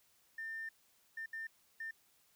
triangle tone bursts at uneven times, 1800 Hz, A6, 39 cents sharp, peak -37 dBFS, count 4, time 0.38-0.69 / 1.17-1.26 / 1.33-1.47 / 1.8-1.91 s, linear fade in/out 5 ms, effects tanh soft clip ceiling -38 dBFS + white hiss -71 dBFS RMS until 2.35 s

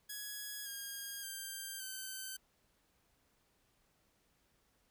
5% pulse tone with pitch steps, 1670 / 1625.3 / 1581.7 / 1539.4 Hz, G#6 / G#6 / G6 / G6, +9 / -38 / +15 / -32 cents, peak -32 dBFS, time 0.09-2.37 s, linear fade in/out 10 ms, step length 570 ms, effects pink hiss -75 dBFS RMS until 4.9 s

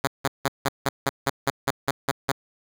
5% pulse tone bursts, 137.7 Hz, C#3, 11 cents flat, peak -9 dBFS, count 12, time 0.04-2.318 s, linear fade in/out 5 ms, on 34 ms, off 170 ms, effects none

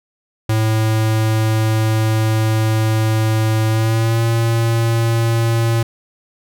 square tone with pitch glide, 110 to 115 Hz, A2 to A#2, 0 to -23 cents, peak -14 dBFS, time 0.49-5.83 s, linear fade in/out 5 ms, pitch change +77 cents, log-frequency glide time 3.68-4.22 s, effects none

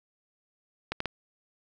clicks, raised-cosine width 0.3 ms, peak -14 dBFS, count 3, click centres 0.92 / 1.004 / 1.057 s, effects none

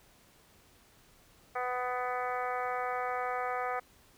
harmonic tone, 249.3 Hz, B3, 16 cents sharp, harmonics 2 / 3 / 4 / 5 / 6 / 7 / 8 / 9, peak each -38 / -35 / -43 / -37 / -44 / -45 / -45 / -47 dBFS, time 1.55-3.8 s, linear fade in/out 10 ms, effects pink hiss -62 dBFS RMS until 4.17 s

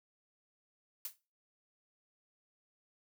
blue noise with exponential decay, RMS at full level -36 dBFS, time 1.05-1.16 s, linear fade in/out 2 ms, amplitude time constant 23 ms, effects noise-tail reverb RT60 0.3 s tail -18 dB re dry

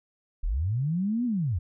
sine linear two-way sweep, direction up then down, 30.05 to 251.6 to 73.8 Hz, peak -24 dBFS, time 0.43-1.59 s, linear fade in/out 10 ms, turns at 1.25 s, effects none

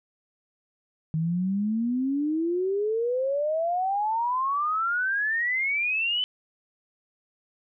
sine exponential sweep, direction up, 155.7 to 3049 Hz, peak -23 dBFS, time 1.14-6.24 s, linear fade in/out 0 ms, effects none

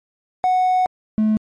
triangle tone pair in turn, 738 / 216 Hz, F#5 / A3, -5 / -32 cents, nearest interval octave + major sixth, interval 2127 cents, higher first, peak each -11 dBFS, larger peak neither, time 0.44-0.86 / 1.18-1.37 s, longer first, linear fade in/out 0 ms, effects tanh soft clip ceiling -8 dBFS + MP3 48 kbps

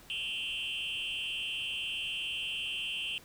sine tone with frequency modulation, 2920 Hz, F#7, 24 cents flat, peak -31 dBFS, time 0.1-3.18 s, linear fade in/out 0 ms, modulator 159 Hz, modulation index 1.9, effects tanh soft clip ceiling -32 dBFS + pink hiss -56 dBFS RMS until 3.24 s

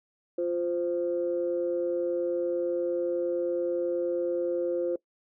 sine tone pair together, 349.2 / 520.6 Hz, F4 / C5, 0 / -9 cents, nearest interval perfect fifth, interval 691 cents, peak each -28 dBFS, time 0.38-4.96 s, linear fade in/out 5 ms, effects noise-tail reverb RT60 0.1 s tail -21 dB re dry + tanh soft clip ceiling -18 dBFS

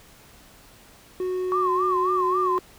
triangle tone, 367.8 Hz, F#4, 10 cents flat, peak -22 dBFS, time 1.2-2.59 s, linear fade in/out 2 ms
sine tone with vibrato, 1108.7 Hz, C#6, in tune, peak -21 dBFS, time 1.52-2.58 s, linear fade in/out 0 ms, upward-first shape sine, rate 3.7 Hz, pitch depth 140 cents each way
effects pink hiss -51 dBFS RMS until 2.78 s

